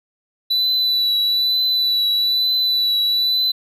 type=tone with vibrato; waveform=triangle; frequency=3968 Hz; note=B7; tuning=7 cents sharp; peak=-14 dBFS; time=0.5-3.52 s; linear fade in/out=10 ms; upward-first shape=triangle; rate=1.1 Hz; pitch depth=26 cents each way; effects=none